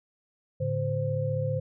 sine tone cluster, 108.6 / 143.7 / 519 Hz, A2 / D3 / C5, -22 / -37 / -14 cents, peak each -30 dBFS, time 0.6-1.6 s, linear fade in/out 10 ms, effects none

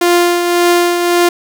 sawtooth tone with tremolo, 349.2 Hz, F4, in tune, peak -3 dBFS, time 0.01-1.29 s, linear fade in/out 5 ms, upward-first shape triangle, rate 1.8 Hz, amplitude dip 50%, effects none

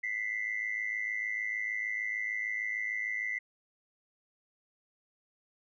sine tone pair together, 1986.4 / 2093 Hz, B6 / C7, +9 / 0 cents, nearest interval minor second, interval 91 cents, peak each -33 / -35 dBFS, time 0.03-3.39 s, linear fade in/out 10 ms, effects tanh soft clip ceiling -24 dBFS

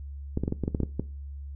clicks, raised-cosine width 3 ms, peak -14 dBFS, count 10, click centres 0.374 / 0.436 / 0.479 / 0.524 / 0.637 / 0.679 / 0.748 / 0.803 / 0.833 / 0.996 s, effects noise-tail reverb RT60 0.3 s tail -18 dB re dry + added 70 Hz sine -36 dBFS peak until 1.55 s

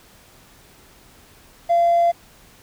triangle tone, 686 Hz, F5, 31 cents flat, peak -10 dBFS, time 1.69-2.12 s, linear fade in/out 20 ms, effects tanh soft clip ceiling -10 dBFS + pink hiss -50 dBFS RMS until 2.62 s

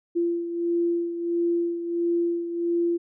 sine beating tone pair, 342 / 343.5 Hz, F4 / F4, -36 / -29 cents, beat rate 1.5 Hz, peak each -23 / -30 dBFS, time 0.15-2.98 s, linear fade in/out 20 ms, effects none

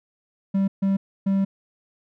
triangle tone bursts at uneven times, 195 Hz, G3, 9 cents flat, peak -16 dBFS, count 3, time 0.54-0.68 / 0.82-0.97 / 1.26-1.45 s, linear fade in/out 10 ms, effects none

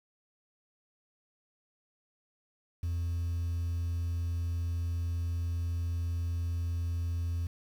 sine tone, 85.2 Hz, F2, 42 cents flat, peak -27 dBFS, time 2.83-7.47 s, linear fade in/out 5 ms, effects tanh soft clip ceiling -29 dBFS + 9-bit

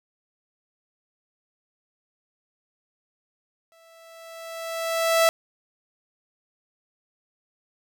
sawtooth tone with exponential growth, 659.3 Hz, E5, in tune, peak -11 dBFS, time 3.72-5.29 s, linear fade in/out 0 ms, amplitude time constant 340 ms, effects none

